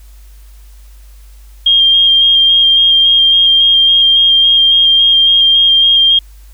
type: tone with vibrato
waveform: sine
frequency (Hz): 3215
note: G7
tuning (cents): +43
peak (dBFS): -5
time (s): 1.66-6.19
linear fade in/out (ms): 5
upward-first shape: square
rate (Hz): 3.6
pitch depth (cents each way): 13
effects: added 50 Hz sine -34 dBFS peak until 6.53 s + white hiss -49 dBFS RMS until 6.53 s